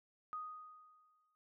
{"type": "tone with exponential decay", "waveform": "sine", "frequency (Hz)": 1244.5, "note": "D#6", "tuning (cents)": 0, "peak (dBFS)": -39, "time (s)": [0.33, 1.35], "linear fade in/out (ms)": 0, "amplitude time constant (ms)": 220, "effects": []}